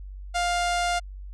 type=tone; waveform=sawtooth; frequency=702 Hz; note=F5; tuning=9 cents sharp; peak=-19 dBFS; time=0.34-1 s; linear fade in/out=20 ms; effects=added 48 Hz sine -36 dBFS peak until 1.33 s + resampled to 22050 Hz